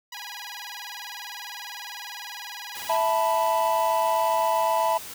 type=tone with vibrato; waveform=10% pulse; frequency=897 Hz; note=A5; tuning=33 cents sharp; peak=-27 dBFS; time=0.12-2.97 s; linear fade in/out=5 ms; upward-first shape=square; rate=20 Hz; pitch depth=150 cents each way
type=noise; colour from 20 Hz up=white; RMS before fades=-39 dBFS; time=2.75-5.14 s; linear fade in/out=5 ms
type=chord; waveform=triangle; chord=E suspended fourth; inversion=none; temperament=equal; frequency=659.3 / 880 / 987.8 Hz; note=E5 / A5 / B5; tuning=0 / 0 / 0 cents; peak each=-23 dBFS; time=2.89-4.98 s; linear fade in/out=10 ms
effects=none